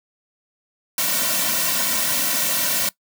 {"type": "noise with comb filter", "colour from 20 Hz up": "white", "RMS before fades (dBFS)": -21, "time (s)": [0.98, 2.89], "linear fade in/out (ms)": 2, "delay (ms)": 2.4, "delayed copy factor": -0.9, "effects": ["noise-tail reverb RT60 0.1 s tail -20 dB re dry", "high-pass 150 Hz 12 dB/octave"]}